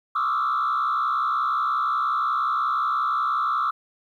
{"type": "tone with frequency modulation", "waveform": "sine", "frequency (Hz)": 1240, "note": "D#6", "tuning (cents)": -6, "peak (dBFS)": -19, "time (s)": [0.15, 3.71], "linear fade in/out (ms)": 10, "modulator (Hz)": 65.6, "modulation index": 1.8, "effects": ["tanh soft clip ceiling -18 dBFS", "10-bit"]}